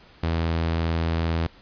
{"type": "tone", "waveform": "sawtooth", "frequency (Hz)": 82.41, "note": "E2", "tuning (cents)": 0, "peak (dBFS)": -18, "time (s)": [0.23, 1.47], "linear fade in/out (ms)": 5, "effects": ["pink hiss -52 dBFS RMS until 1.61 s", "resampled to 11025 Hz"]}